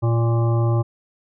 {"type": "harmonic tone with a mistuned harmonic", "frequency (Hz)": 116.54, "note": "A#2", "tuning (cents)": 0, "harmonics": [1, 3, 5, 7, 9, 10], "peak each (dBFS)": [-16, -26, -30, -33, -35, -36], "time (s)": [0.02, 0.83], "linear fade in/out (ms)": 20, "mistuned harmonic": 3, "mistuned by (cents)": -15, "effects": []}